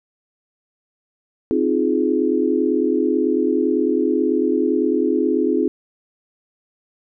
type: chord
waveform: sine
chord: F minor seventh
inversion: second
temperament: equal with one note detuned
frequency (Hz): 261.6 / 311.1 / 349.2 / 419.6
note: C4 / Eb4 / F4 / Ab4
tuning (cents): 0 / 0 / 0 / +18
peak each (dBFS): -21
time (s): 1.51-5.68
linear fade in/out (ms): 0
effects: none